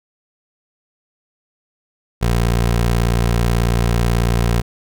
20% pulse tone, 58.27 Hz, A#1, in tune, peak -9 dBFS, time 2.21-4.62 s, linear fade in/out 20 ms, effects none

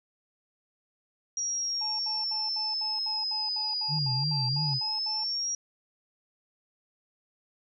sine linear two-way sweep, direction down then up, 5700 to 4699 to 5700 Hz, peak -28 dBFS, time 1.37-5.55 s, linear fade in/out 2 ms, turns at 4.43 s
triangle tone bursts, 863 Hz, A5, 34 cents flat, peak -36 dBFS, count 14, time 1.81-5.24 s, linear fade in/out 5 ms, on 180 ms, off 70 ms
sine tone with vibrato, 140 Hz, C#3, 18 cents sharp, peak -28 dBFS, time 3.88-4.8 s, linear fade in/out 50 ms, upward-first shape triangle, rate 3 Hz, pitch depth 200 cents each way
effects none

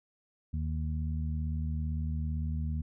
harmonic tone, 77.78 Hz, D#2, in tune, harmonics 1 / 2 / 3, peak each -31 / -37 / -41 dBFS, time 0.53-2.82 s, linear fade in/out 10 ms, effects none

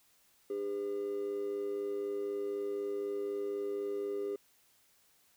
triangle tone with amplitude modulation, 403.6 Hz, G#4, 49 cents flat, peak -27 dBFS, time 0.5-4.36 s, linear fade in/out 5 ms, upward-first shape sine, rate 104 Hz, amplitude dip 75%, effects tanh soft clip ceiling -28 dBFS + white hiss -68 dBFS RMS until 5.36 s

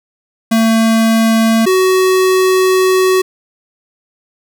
square tone pair in turn, 224.9 / 374 Hz, A3 / F#4, +38 / +19 cents, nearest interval major sixth, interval 881 cents, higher second, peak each -9 dBFS, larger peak neither, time 0.51-1.66 / 1.66-3.22 s, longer second, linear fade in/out 10 ms, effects none

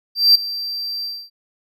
triangle tone with ADSR envelope, 4699 Hz, D8, in tune, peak -5 dBFS, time 0.15-1.3 s, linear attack 200 ms, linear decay 9 ms, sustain -17 dB, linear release 260 ms, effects none

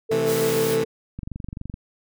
sine tone, 446.4 Hz, A4, 25 cents sharp, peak -20 dBFS, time 0.09-0.85 s, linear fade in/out 20 ms
15% pulse chord, A minor, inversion first, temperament equal, 130.81 / 164.81 / 220 Hz, C3 / E3 / A3, 0 / 0 / 0 cents, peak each -22 / -22 / -24 dBFS, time 0.11-0.84 s, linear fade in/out 5 ms
white noise, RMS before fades -31 dBFS, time 0.25-0.78 s, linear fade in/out 50 ms
click train, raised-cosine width 5 ms, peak -20 dBFS, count 14, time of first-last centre 1.19-1.741 s, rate 23.6 Hz
effects none

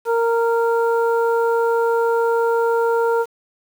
harmonic tone, 463.1 Hz, A#4, 11 cents flat, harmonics 1 / 2 / 3, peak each -16 / -22 / -26 dBFS, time 0.05-3.26 s, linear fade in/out 50 ms, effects 7-bit

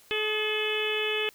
harmonic tone with a mistuned harmonic, 429 Hz, A4, 44 cents flat, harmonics 1 / 2 / 3 / 4 / 5 / 6 / 7 / 8, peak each -30 / -42 / -40 / -37 / -37 / -31 / -33 / -36 dBFS, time 0.11-1.29 s, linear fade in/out 0 ms, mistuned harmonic 3, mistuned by -34 cents, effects white hiss -57 dBFS RMS until 1.34 s

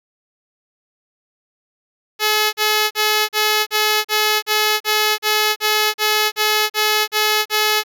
5% pulse tone bursts, 427 Hz, G#4, 48 cents sharp, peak -3 dBFS, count 15, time 2.19-7.836 s, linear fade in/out 50 ms, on 340 ms, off 39 ms, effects none

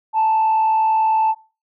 sine tone with frequency modulation, 880 Hz, A5, in tune, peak -12 dBFS, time 0.13-1.35 s, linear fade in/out 50 ms, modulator 49.1 Hz, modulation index 0.28, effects noise-tail reverb RT60 0.3 s tail -19 dB re dry + tanh soft clip ceiling -11 dBFS

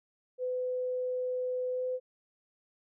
sine tone with pitch glide, 504 to 507.8 Hz, B4 to B4, +35 to +48 cents, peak -30 dBFS, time 0.38-2 s, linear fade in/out 50 ms, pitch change +13 cents, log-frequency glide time 1.71-1.85 s, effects none

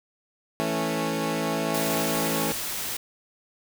15% pulse chord, A major, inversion second, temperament equal with one note detuned, 164.81 / 220 / 276.1 Hz, E3 / A3 / C#4, 0 / 0 / -7 cents, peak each -23 dBFS, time 0.6-2.52 s, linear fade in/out 0 ms
white noise, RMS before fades -31 dBFS, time 1.74-2.97 s, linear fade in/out 5 ms
effects none

